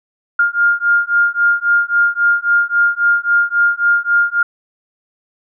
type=beating tone pair; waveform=sine; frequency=1407 / 1410.7 Hz; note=F6 / F6; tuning=+12 / +17 cents; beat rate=3.7 Hz; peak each=-14 dBFS; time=0.39-4.43 s; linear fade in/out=5 ms; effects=none